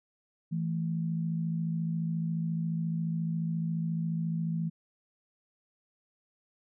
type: tone pair together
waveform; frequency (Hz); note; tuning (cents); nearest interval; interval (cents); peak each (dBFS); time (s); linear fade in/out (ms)
sine; 164.81 / 219.1; E3 / A3; 0 / -7; perfect fourth; 493; -29 / -37; 0.51-4.7; 20
effects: none